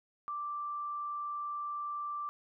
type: tone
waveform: sine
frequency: 1174.7 Hz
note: D6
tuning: in tune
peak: -35 dBFS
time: 0.28-2.29 s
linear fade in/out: 0 ms
effects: none